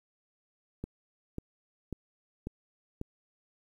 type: click train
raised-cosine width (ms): 3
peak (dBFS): -23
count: 5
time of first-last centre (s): 0.84-3.014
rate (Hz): 1.84
effects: 10-bit